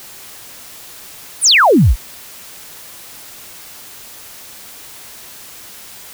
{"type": "exponential sweep", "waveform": "sine", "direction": "down", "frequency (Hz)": [11175, 37.55], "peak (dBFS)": -6, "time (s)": [1.41, 1.96], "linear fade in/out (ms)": 50, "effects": ["white hiss -36 dBFS RMS until 6.13 s"]}